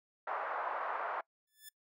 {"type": "band-pass noise", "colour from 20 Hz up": "white", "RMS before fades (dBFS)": -38, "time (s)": [0.27, 1.21], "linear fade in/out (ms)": 5, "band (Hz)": [600, 1300], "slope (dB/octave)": 24}
{"type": "tone with exponential growth", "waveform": "5% pulse", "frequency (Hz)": 1743, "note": "A6", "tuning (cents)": -17, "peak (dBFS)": -35, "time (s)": [1.47, 1.69], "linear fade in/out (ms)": 5, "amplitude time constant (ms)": 46}
{"effects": ["noise-tail reverb RT60 0.1 s tail -23 dB re dry"]}